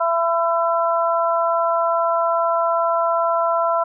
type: harmonic tone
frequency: 335.3 Hz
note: E4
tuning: 30 cents sharp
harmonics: 2 / 3 / 4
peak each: -19 / -21 / -22 dBFS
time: 0-3.84 s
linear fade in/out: 10 ms
effects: none